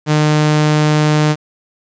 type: tone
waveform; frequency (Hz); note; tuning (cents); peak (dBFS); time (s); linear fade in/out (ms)
sawtooth; 151.8; D#3; -42; -6; 0.06-1.36; 50
effects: resampled to 16000 Hz + 7-bit